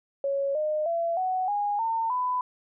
sine tone with pitch steps, 554.4 / 611.6 / 674.7 / 744.3 / 821.1 / 905.8 / 999.3 Hz, C#5 / D#5 / E5 / F#5 / G#5 / A#5 / B5, 0 / -30 / +40 / +10 / -20 / -50 / +20 cents, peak -24 dBFS, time 0.24-2.41 s, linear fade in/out 2 ms, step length 310 ms, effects none

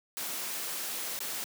white noise with dropouts, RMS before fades -36 dBFS, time 0.17-1.44 s, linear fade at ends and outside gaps 0 ms, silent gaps 1.19-1.204 s, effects high-pass 200 Hz 12 dB/octave

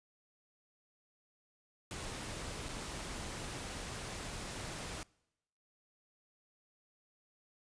pink noise with dropouts, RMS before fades -43 dBFS, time 1.91-5.03 s, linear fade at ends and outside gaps 0 ms, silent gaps 2.685-2.69 s, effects noise-tail reverb RT60 0.9 s tail -25 dB re dry + resampled to 22050 Hz

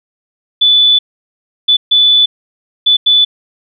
sine tone bursts at uneven times, 3479 Hz, A7, 20 cents flat, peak -5 dBFS, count 5, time 0.61-0.99 / 1.68-1.77 / 1.91-2.26 / 2.86-2.97 / 3.06-3.25 s, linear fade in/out 10 ms, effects none

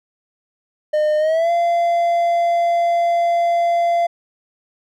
triangle tone with pitch glide, 608 to 686.4 Hz, D#5 to F5, -40 to -30 cents, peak -12 dBFS, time 0.93-4.07 s, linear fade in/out 10 ms, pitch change +210 cents, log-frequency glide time 1.18-1.51 s, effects none

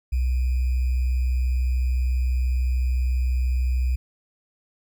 sine tone with sample-and-hold, 63 Hz, B1, 35 cents sharp, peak -19 dBFS, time 0.12-3.96 s, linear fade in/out 10 ms, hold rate 2450 Hz, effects none

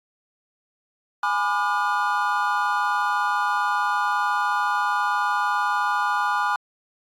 triangle chord, G# diminished seventh, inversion none, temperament just, 830.6 / 996.7 / 1196.1 / 1435.3 Hz, G#5 / B5 / D6 / F6, 0 / +16 / +31 / +47 cents, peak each -24 dBFS, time 1.23-6.56 s, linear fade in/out 2 ms, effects AAC 64 kbps

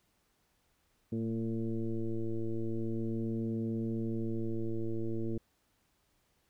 sine tone with frequency modulation, 113.2 Hz, A2, 50 cents sharp, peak -31 dBFS, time 1.12-5.38 s, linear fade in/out 5 ms, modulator 113 Hz, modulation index 2.5, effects pink hiss -74 dBFS RMS until 6.49 s

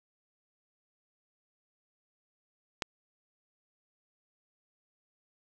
click, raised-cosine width 0.2 ms, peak -13 dBFS, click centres 2.822 s, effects none

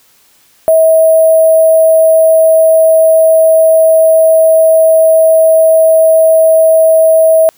sine tone with sample-and-hold, 643 Hz, E5, 43 cents flat, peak -3 dBFS, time 0.68-7.49 s, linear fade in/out 0 ms, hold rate 11025 Hz, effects white hiss -48 dBFS RMS until 7.57 s

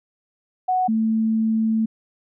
sine tone pair in turn, 740 / 221.7 Hz, F#5 / A3, 0 / +13 cents, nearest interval octave + major sixth, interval 2087 cents, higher first, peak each -17 dBFS, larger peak neither, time 0.68-0.88 / 0.88-1.86 s, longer second, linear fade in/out 10 ms, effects none

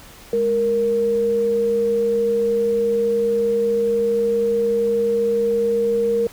sine tone pair together, 207.7 / 466.3 Hz, G#3 / A#4, 0 / +1 cents, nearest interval octave + major second, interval 1401 cents, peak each -28 / -16 dBFS, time 0.33-6.27 s, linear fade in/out 2 ms, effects pink hiss -43 dBFS RMS until 6.32 s

